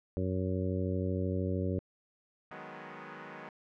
harmonic tone, 93 Hz, F#2, 9 cents sharp, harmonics 1 / 2 / 3 / 4 / 5 / 6, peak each -33 / -36 / -38 / -39 / -40 / -41 dBFS, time 0.17-1.79 s, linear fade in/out 0 ms
5% pulse chord, G# minor seventh, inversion second, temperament equal, 155.56 / 185 / 207.7 / 246.9 Hz, D#3 / F#3 / G#3 / B3, 0 / 0 / 0 / 0 cents, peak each -37 dBFS, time 2.51-3.49 s, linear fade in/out 2 ms
effects low-pass 2000 Hz 12 dB/octave

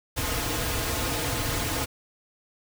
pink noise with comb filter, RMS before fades -28 dBFS, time 0.16-1.86 s, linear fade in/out 20 ms, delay 5.2 ms, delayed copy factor -0.85, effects none

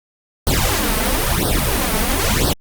pink noise with flanger, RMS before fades -17 dBFS, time 0.47-2.53 s, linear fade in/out 0 ms, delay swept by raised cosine 0.21 to 4.61 ms, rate 1 Hz, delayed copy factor +0.9, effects Opus 48 kbps

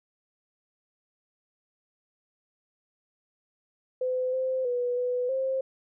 sine tone with pitch steps, 509 / 519 / 489.7 / 495.7 / 529 Hz, C5 / C5 / B4 / B4 / C5, -48 / -14 / -15 / +6 / +19 cents, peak -25 dBFS, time 4.01-5.61 s, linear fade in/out 5 ms, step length 320 ms, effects none

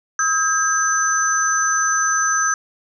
sine tone cluster, 1277 / 1607 / 6080 Hz, D#6 / G6 / F#8, +45 / +43 / +46 cents, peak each -20 dBFS, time 0.19-2.54 s, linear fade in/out 2 ms, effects none

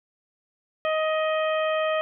harmonic tone, 627 Hz, D#5, 13 cents sharp, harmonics 1 / 2 / 3 / 4 / 5, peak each -23 / -29 / -33 / -35 / -37 dBFS, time 0.85-2.01 s, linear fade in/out 0 ms, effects none

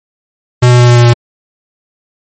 square tone with pitch steps, 123.47 / 122.62 / 121.77 / 120.93 / 120.09 / 119.26 Hz, B2 / B2 / B2 / B2 / B2 / A#2, 0 / -12 / -24 / -36 / -48 / +40 cents, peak -3 dBFS, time 0.62-1.136 s, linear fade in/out 10 ms, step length 86 ms, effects MP3 32 kbps

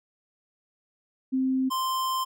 sine / square tone pair in turn, 261.6 / 1043.4 Hz, C4 / C6, 0 / -5 cents, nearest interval 2 octaves, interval 2395 cents, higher second, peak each -22 / -26 dBFS, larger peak first, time 1.32-1.7 / 1.7-2.25 s, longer second, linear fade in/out 20 ms, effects none

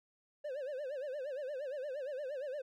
triangle tone with vibrato, 552 Hz, C#5, 7 cents flat, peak -36 dBFS, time 0.44-2.62 s, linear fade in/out 10 ms, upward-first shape sine, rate 8.6 Hz, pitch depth 160 cents each way, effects none

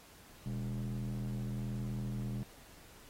square tone with band-pass filter, 40.59 Hz, E1, 26 cents flat, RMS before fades -38 dBFS, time 0.46-2.43 s, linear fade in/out 0 ms, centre 160 Hz, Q 7.4, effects pink hiss -58 dBFS RMS until 3.09 s + AAC 48 kbps

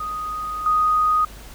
sine tone with level steps, 1244.5 Hz, D#6, in tune, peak -25 / -15 dBFS, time 0-1.25 s, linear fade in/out 5 ms, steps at 0.66 s, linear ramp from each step 2 ms, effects added 50 Hz sine -40 dBFS peak until 1.54 s + pink hiss -43 dBFS RMS until 1.54 s

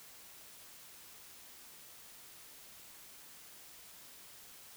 silence, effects white hiss -55 dBFS RMS until 4.76 s

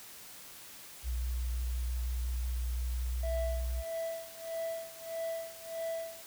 sine tone with vibrato, 61 Hz, B1, 21 cents flat, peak -31 dBFS, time 1.03-3.84 s, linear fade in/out 50 ms, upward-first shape sine, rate 5.7 Hz, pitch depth 11 cents each way
triangle tone with tremolo, 659.3 Hz, E5, in tune, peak -31 dBFS, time 3.23-6.22 s, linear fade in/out 5 ms, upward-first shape sine, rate 1.6 Hz, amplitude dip 90%
effects white hiss -50 dBFS RMS until 6.26 s

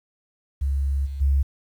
sine tone with level steps, 69 Hz, C#2, 7 cents flat, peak -20 / -28 / -16 dBFS, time 0.61-1.43 s, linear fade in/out 10 ms, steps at 1.05 / 1.2 s, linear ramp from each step 20 ms, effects 9-bit

